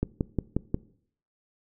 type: click train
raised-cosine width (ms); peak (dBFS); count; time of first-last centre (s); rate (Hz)
3; -12; 5; 0.03-0.744; 5.6
effects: noise-tail reverb RT60 0.6 s tail -20 dB re dry